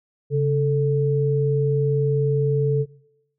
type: tone pair together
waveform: sine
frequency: 138.59 / 440 Hz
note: C#3 / A4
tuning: 0 / 0 cents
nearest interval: octave + minor sixth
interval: 2000 cents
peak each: -19 / -21 dBFS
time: 0.3-2.86 s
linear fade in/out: 50 ms
effects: noise-tail reverb RT60 0.8 s tail -21 dB re dry